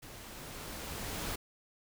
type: noise with level ramp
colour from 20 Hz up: pink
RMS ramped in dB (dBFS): -50 to -37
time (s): 0.02-1.36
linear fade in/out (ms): 10
effects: none